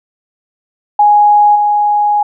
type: tone with level steps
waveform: sine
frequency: 830.6 Hz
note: G#5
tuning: in tune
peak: -4 / -8 dBFS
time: 0.99-2.23 s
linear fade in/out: 5 ms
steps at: 1.55 s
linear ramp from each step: 10 ms
effects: none